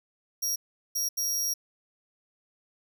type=tone bursts at uneven times; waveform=sawtooth; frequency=5650 Hz; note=F8; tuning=19 cents sharp; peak=-24 dBFS; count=3; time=0.42-0.56 / 0.95-1.09 / 1.17-1.54 s; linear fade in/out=10 ms; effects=none

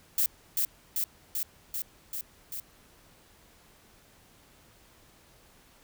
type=noise with echo; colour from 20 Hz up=violet; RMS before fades=-25 dBFS; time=0.18-0.26 s; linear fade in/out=2 ms; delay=390 ms; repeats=6; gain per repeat=-2 dB; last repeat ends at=2.6 s; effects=pink hiss -59 dBFS RMS until 5.83 s

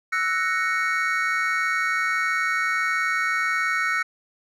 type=chord; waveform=triangle; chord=F# dominant seventh; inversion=third; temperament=equal; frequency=1318.5 / 1480 / 1864.7 / 2217 Hz; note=E6 / F#6 / A#6 / C#7; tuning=0 / 0 / 0 / 0 cents; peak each=-25 dBFS; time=0.12-4.03 s; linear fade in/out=10 ms; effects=resampled to 32000 Hz

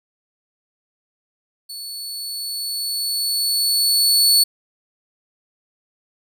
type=tone with level ramp; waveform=sawtooth; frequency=4435 Hz; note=C#8; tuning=in tune; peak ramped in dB=-28 to -8 dBFS; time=1.69-4.44 s; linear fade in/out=10 ms; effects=none

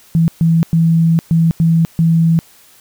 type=tone bursts at uneven times; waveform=sine; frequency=164.7 Hz; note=E3; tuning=1 cent flat; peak=-8 dBFS; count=6; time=0.15-0.28 / 0.41-0.63 / 0.73-1.19 / 1.31-1.51 / 1.6-1.85 / 1.99-2.39 s; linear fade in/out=0 ms; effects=white hiss -46 dBFS RMS until 2.8 s

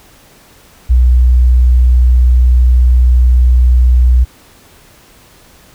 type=tone; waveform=sine; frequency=61.74 Hz; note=B1; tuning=in tune; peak=-4 dBFS; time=0.89-4.25 s; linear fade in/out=20 ms; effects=pink hiss -43 dBFS RMS until 5.74 s

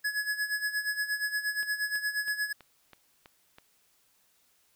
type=tone with tremolo; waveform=square; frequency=1691 Hz; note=G#6; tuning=31 cents sharp; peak=-27 dBFS; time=0.04-2.53 s; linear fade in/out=10 ms; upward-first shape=sine; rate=8.5 Hz; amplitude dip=75%
type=click train; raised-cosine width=0.3 ms; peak=-33 dBFS; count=7; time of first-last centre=1.63-3.584 s; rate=3.07 Hz
effects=white hiss -68 dBFS RMS until 4.75 s

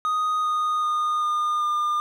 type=tone with pitch steps; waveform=triangle; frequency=1244.5 / 1234.5 / 1224.5 / 1214.7 / 1204.9 Hz; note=D#6 / D#6 / D#6 / D#6 / D6; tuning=0 / -14 / -28 / -42 / +44 cents; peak=-19 dBFS; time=0.05-2 s; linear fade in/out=0 ms; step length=390 ms; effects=none

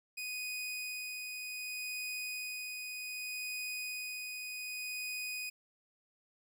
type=tone with tremolo; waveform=sawtooth; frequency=2489 Hz; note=D#7; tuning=in tune; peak=-34 dBFS; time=0.17-5.5 s; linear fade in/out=10 ms; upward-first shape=sine; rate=0.65 Hz; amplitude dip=30%; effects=none

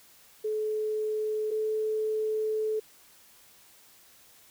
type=tone pair in turn; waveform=sine; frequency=430 / 433.5 Hz; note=A4 / A4; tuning=-40 / -26 cents; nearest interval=unison; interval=14 cents; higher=second; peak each=-27 / -26 dBFS; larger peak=second; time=0.44-1.51 / 1.51-2.8 s; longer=second; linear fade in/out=10 ms; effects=white hiss -57 dBFS RMS until 4.5 s

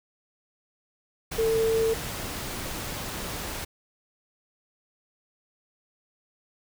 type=tone in noise; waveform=sine; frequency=448.7 Hz; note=A4; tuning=34 cents sharp; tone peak=-21 dBFS; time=1.38-1.94 s; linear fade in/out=10 ms; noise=pink; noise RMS=-34 dBFS; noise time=1.31-3.65 s; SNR=+10 dB; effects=none

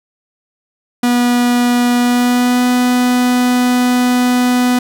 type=tone with pitch glide; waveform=45% pulse; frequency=243.4 to 247.9 Hz; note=B3 to B3; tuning=-25 to +7 cents; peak=-10 dBFS; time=1.03-4.79 s; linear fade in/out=5 ms; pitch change=+32 cents; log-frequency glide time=2-2.65 s; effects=none

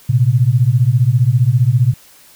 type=beating tone pair; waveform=sine; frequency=115.6 / 130.6 Hz; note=A#2 / C3; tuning=-14 / -3 cents; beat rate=15 Hz; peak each=-12 dBFS; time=0.09-1.94 s; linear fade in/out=10 ms; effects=white hiss -45 dBFS RMS until 2.35 s

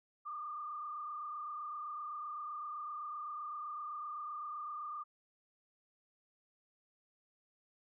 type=tone with frequency modulation; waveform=sine; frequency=1200 Hz; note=D6; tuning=37 cents sharp; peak=-40 dBFS; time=0.25-5.04 s; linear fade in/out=20 ms; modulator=27.8 Hz; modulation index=1.2; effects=none

